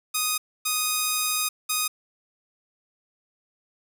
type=tone bursts at uneven times; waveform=5% pulse; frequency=1244.5 Hz; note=D#6; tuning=in tune; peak=-11 dBFS; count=3; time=0.14-0.38 / 0.65-1.49 / 1.69-1.88 s; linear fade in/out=10 ms; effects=none